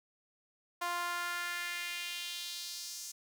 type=tone with high-pass filter sweep; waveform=sawtooth; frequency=349.2 Hz; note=F4; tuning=in tune; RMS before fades=-39 dBFS; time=0.81-3.12 s; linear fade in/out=10 ms; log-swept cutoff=910 to 6400 Hz; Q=2.2; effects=none